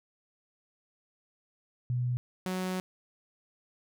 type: tone pair in turn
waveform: sine / sawtooth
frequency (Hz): 123.47 / 185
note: B2 / F#3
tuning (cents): 0 / 0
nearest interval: perfect fifth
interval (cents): 700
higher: second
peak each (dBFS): -27 / -27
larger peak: neither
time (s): 1.9-2.17 / 2.46-2.8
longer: second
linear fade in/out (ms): 0
effects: none